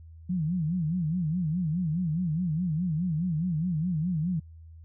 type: tone with vibrato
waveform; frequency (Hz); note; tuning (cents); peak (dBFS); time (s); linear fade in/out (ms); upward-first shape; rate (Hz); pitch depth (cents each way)
sine; 167.3; E3; +26; -25; 0.29-4.4; 10; sine; 4.8; 180
effects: added 81 Hz sine -45 dBFS peak until 4.84 s